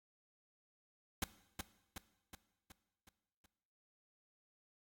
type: noise with echo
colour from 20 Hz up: pink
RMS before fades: -36 dBFS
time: 1.22-1.24 s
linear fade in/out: 2 ms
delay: 370 ms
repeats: 6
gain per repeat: -5 dB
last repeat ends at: 3.46 s
effects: noise-tail reverb RT60 0.9 s tail -17 dB re dry + AAC 64 kbps